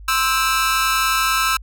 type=tone with amplitude modulation; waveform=sawtooth; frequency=1314 Hz; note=E6; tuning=6 cents flat; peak=-8 dBFS; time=0.08-1.57 s; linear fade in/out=5 ms; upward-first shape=sine; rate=269 Hz; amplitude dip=100%; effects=added 50 Hz sine -35 dBFS peak until 1.62 s